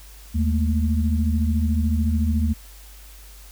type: tone cluster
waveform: sine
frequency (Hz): 78 / 214.2 / 228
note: D#2 / A3 / A#3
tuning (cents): +5 / -46 / -38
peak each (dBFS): -19 / -27 / -25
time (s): 0.34-2.54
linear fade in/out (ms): 20
effects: added 50 Hz sine -42 dBFS peak until 3.51 s + white hiss -48 dBFS RMS until 3.51 s